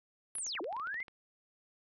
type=linear two-way sweep; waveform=sine; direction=down then up; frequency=11175 to 293.7 to 2148 Hz; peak=-36 dBFS; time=0.35-1.03 s; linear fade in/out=2 ms; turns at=0.61 s
type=clicks; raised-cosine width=0.3 ms; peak=-35 dBFS; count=12; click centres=0.354 / 0.384 / 0.466 / 0.552 / 0.643 / 0.727 / 0.766 / 0.798 / 0.872 / 0.943 / 1.003 / 1.082 s
effects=none